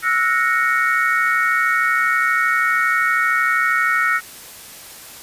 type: chord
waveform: sine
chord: F# dominant seventh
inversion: third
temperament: equal with one note detuned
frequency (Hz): 1318.5 / 1451.2 / 1864.7 / 2217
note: E6 / F#6 / A#6 / C#7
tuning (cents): 0 / -34 / 0 / 0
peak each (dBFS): -20 / -20 / -19 / -23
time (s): 0.02-4.21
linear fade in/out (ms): 50
effects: white hiss -38 dBFS RMS until 5.22 s + resampled to 32000 Hz